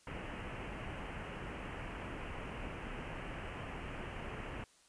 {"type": "low-pass noise", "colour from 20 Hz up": "pink", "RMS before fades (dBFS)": -44, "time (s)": [0.07, 4.64], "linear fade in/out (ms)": 2, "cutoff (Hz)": 3000, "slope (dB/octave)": 96, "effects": ["white hiss -66 dBFS RMS until 4.88 s", "resampled to 22050 Hz"]}